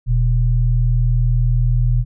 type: tone pair together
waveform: sine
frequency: 40.05 / 120 Hz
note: E1 / B2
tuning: -49 / -49 cents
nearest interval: octave + perfect fifth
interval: 1900 cents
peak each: -15 dBFS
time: 0.06-2.05 s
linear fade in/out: 50 ms
effects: none